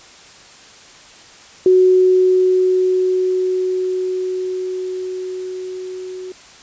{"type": "tone with level ramp", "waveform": "sine", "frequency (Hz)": 370, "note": "F#4", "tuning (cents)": 0, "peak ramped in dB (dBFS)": [-7, -27], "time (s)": [1.66, 6.32], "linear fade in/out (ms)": 2, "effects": ["white hiss -42 dBFS RMS until 6.62 s", "resampled to 16000 Hz"]}